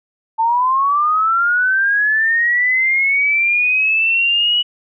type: linear sweep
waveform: sine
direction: up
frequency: 884 to 2946 Hz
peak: -12 dBFS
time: 0.38-4.63 s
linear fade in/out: 20 ms
effects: none